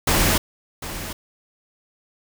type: noise with echo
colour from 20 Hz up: pink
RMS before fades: -18 dBFS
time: 0.07-0.38 s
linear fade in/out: 5 ms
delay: 750 ms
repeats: 1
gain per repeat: -13 dB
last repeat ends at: 1.13 s
effects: none